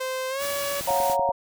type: tone with pitch glide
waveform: sawtooth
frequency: 519 to 566 Hz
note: C5 to C#5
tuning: -14 to +36 cents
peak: -23 dBFS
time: 0-0.81 s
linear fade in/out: 10 ms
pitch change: +150 cents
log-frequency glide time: 0.29-0.43 s
type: noise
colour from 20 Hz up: white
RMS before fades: -33 dBFS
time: 0.38-1.17 s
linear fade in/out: 50 ms
type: click train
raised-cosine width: 2 ms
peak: -24 dBFS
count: 6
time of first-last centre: 0.81-1.291 s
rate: 10.4 Hz
type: chord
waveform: sine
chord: Gb major seventh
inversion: second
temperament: equal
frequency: 554.4 / 698.5 / 740 / 932.3 Hz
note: Db5 / F5 / Gb5 / Bb5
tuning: 0 / 0 / 0 / 0 cents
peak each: -25 / -27 / -29 / -24 dBFS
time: 0.87-1.32 s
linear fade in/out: 10 ms
effects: none